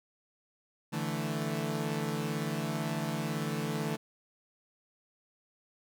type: chord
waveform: sawtooth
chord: D suspended second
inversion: none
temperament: equal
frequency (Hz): 146.83 / 164.81 / 220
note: D3 / E3 / A3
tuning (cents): 0 / 0 / 0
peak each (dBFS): -32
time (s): 0.92-3.97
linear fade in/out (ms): 20
effects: none